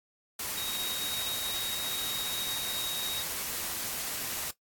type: tone in noise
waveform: sine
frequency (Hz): 3773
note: A#7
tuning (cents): +20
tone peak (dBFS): -35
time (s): 0.57-3.23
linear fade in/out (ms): 5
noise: white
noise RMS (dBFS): -35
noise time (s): 0.39-4.51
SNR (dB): -3
effects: noise-tail reverb RT60 0.1 s tail -17 dB re dry + AAC 64 kbps